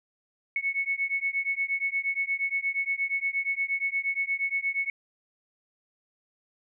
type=beating tone pair; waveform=sine; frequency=2203 / 2211.5 Hz; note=C#7 / C#7; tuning=-11 / -5 cents; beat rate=8.5 Hz; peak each=-29 dBFS; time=0.56-4.9 s; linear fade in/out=2 ms; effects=none